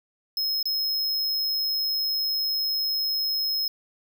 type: tone with dropouts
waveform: square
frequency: 5150 Hz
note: E8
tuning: 41 cents flat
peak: -24 dBFS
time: 0.37-3.68 s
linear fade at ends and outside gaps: 2 ms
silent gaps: 0.628-0.655 s
effects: none